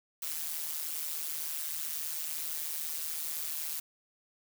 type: noise with amplitude modulation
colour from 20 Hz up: blue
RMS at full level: -33 dBFS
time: 0.22-3.8 s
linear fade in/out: 5 ms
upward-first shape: sine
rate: 156 Hz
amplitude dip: 80%
effects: none